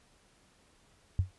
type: tone with exponential decay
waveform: sine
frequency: 92.5 Hz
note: F#2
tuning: in tune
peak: -20 dBFS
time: 1.19-1.31 s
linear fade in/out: 0 ms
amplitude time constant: 26 ms
effects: pink hiss -65 dBFS RMS until 1.38 s + resampled to 24000 Hz